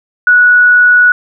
sine tone, 1468 Hz, F#6, 14 cents flat, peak -3 dBFS, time 0.27-1.12 s, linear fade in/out 2 ms, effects none

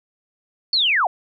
sine linear sweep, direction down, 4529 to 641 Hz, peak -15 dBFS, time 0.73-1.07 s, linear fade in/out 2 ms, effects none

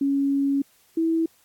sine tone pair in turn, 277.8 / 326.8 Hz, C#4 / E4, +4 / -15 cents, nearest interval minor third, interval 281 cents, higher second, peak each -19 dBFS, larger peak neither, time 0.01-0.62 / 0.97-1.26 s, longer first, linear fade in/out 5 ms, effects white hiss -60 dBFS RMS until 1.44 s + AAC 64 kbps

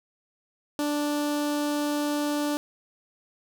sawtooth tone with notch filter, 293.7 Hz, D4, in tune, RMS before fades -27 dBFS, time 0.79-2.57 s, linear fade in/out 0 ms, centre 2100 Hz, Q 1.9, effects 10-bit

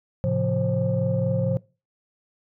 sine tone cluster, 110.9 / 135.2 / 175.2 / 531 Hz, A2 / C#3 / F3 / C5, +14 / -43 / +6 / +25 cents, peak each -25 dBFS, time 0.24-1.57 s, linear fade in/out 0 ms, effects noise-tail reverb RT60 0.3 s tail -22 dB re dry + tanh soft clip ceiling -13 dBFS

